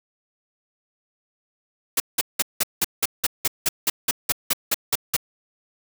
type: noise bursts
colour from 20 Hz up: white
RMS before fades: -20 dBFS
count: 16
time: 1.97-5.166 s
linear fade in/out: 5 ms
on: 31 ms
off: 180 ms
effects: none